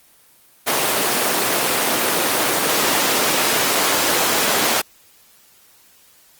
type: high-pass noise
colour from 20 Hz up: pink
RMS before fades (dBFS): -18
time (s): 0.66-4.82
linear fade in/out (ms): 20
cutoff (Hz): 340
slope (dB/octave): 12
effects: white hiss -52 dBFS RMS until 6.39 s + Opus 24 kbps